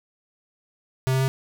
square tone with pitch steps, 130.81 / 132.02 / 133.25 Hz, C3 / C3 / C3, 0 / +16 / +32 cents, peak -20 dBFS, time 1.07-1.28 s, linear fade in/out 0 ms, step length 70 ms, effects none

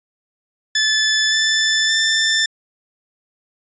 15% pulse tone with pitch steps, 1739 / 1758.2 / 1777.6 Hz, A6 / A6 / A6, -21 / -2 / +17 cents, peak -8 dBFS, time 0.75-2.46 s, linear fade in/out 5 ms, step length 570 ms, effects resampled to 16000 Hz

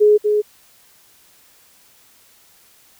sine tone with echo, 419.9 Hz, G#4, 19 cents sharp, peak -8 dBFS, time 0-0.18 s, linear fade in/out 20 ms, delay 240 ms, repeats 1, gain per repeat -5 dB, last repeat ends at 0.42 s, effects white hiss -52 dBFS RMS until 2.99 s

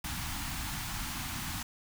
pink band-stop noise, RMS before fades -37 dBFS, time 0.04-1.63 s, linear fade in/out 5 ms, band 300 to 740 Hz, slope 48 dB/octave, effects none

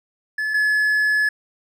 triangle tone pair in turn, 1722 / 1710.1 Hz, A6 / A6, -38 / -50 cents, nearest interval unison, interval 12 cents, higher first, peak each -19 / -14 dBFS, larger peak second, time 0.38-0.54 / 0.54-1.29 s, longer second, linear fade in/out 5 ms, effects none

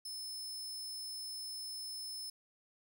sawtooth tone, 5240 Hz, E8, 11 cents flat, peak -39 dBFS, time 0.05-2.3 s, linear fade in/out 5 ms, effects none

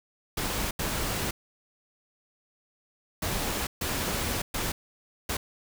pink noise bursts at uneven times, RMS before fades -30 dBFS, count 6, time 0.37-0.71 / 0.79-1.31 / 3.22-3.67 / 3.81-4.42 / 4.54-4.72 / 5.29-5.37 s, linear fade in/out 5 ms, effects none

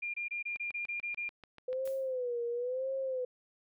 sine tone bursts, 2403 Hz, D7, 39 cents sharp, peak -34 dBFS, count 9, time 0.02-1.292 s, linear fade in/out 10 ms, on 120 ms, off 24 ms
click train, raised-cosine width 0.3 ms, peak -34 dBFS, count 10, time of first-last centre 0.56-1.876 s, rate 6.84 Hz
sine tone with vibrato, 503 Hz, B4, 32 cents sharp, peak -32 dBFS, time 1.68-3.25 s, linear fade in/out 5 ms, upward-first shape sine, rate 0.98 Hz, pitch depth 110 cents each way
blue noise with exponential decay, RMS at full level -49 dBFS, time 1.85-2.16 s, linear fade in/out 5 ms, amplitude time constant 66 ms
effects none

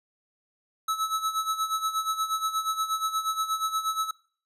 square tone with tremolo, 1300 Hz, E6, 24 cents flat, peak -24 dBFS, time 0.88-4.11 s, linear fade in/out 5 ms, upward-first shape sine, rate 8.4 Hz, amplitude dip 75%, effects noise-tail reverb RT60 0.5 s tail -23 dB re dry + resampled to 32000 Hz

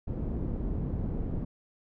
pink low-pass noise, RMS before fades -32 dBFS, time 0.07-1.45 s, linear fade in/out 10 ms, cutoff 300 Hz, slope 12 dB/octave, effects none

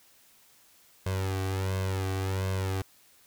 sawtooth tone with flanger, 95.3 Hz, G2, 48 cents flat, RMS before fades -30 dBFS, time 1.06-2.82 s, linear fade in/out 5 ms, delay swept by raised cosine 1.9 to 2.62 ms, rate 1.4 Hz, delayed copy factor +0.9, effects white hiss -60 dBFS RMS until 3.26 s

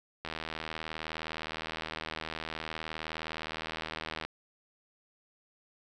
click train, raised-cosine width 0.3 ms, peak -20 dBFS, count 319, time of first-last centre 0.25-4.25 s, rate 79.5 Hz, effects none

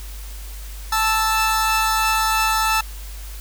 sawtooth tone pair together, 880 / 1318.5 Hz, A5 / E6, 0 / 0 cents, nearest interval perfect fifth, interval 700 cents, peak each -16 dBFS, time 0.92-2.81 s, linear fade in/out 5 ms, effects added 50 Hz sine -31 dBFS peak until 3.4 s + white hiss -41 dBFS RMS until 3.4 s

